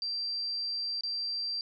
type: tone with dropouts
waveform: sine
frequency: 4707 Hz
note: D8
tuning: 3 cents sharp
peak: -31 dBFS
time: 0.02-1.61 s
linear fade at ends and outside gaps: 1 ms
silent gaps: 1.009-1.035 s
effects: none